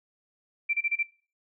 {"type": "tone bursts", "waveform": "sine", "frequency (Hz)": 2349, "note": "D7", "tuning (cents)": 0, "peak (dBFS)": -23, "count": 5, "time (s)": [0.69, 1.031], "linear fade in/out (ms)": 10, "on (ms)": 45, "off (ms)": 29, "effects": ["noise-tail reverb RT60 0.4 s tail -21 dB re dry"]}